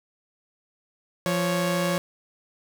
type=tone pair together; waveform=sawtooth; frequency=173.62 / 554.4 Hz; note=F3 / C#5; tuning=-10 / 0 cents; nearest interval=octave + minor sixth; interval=2010 cents; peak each=-21 / -22 dBFS; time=1.26-1.98 s; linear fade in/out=0 ms; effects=none